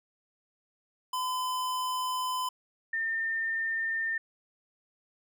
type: tone pair in turn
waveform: square / sine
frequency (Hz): 1015 / 1808.5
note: B5 / A6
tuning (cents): +47 / +47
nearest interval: minor seventh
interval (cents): 1000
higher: second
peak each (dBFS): -30 / -28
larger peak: second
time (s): 1.13-2.49 / 2.93-4.18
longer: first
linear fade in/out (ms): 5
effects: none